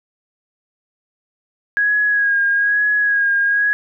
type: tone with vibrato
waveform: sine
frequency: 1650 Hz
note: G#6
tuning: 12 cents flat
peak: -13 dBFS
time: 1.77-3.73 s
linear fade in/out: 0 ms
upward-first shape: sine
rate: 1.1 Hz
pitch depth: 34 cents each way
effects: none